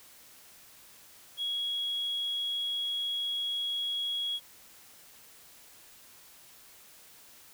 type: tone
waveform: triangle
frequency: 3322 Hz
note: G#7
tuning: in tune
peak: -27 dBFS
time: 1.37-4.4 s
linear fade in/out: 50 ms
effects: tanh soft clip ceiling -27 dBFS + white hiss -55 dBFS RMS until 7.53 s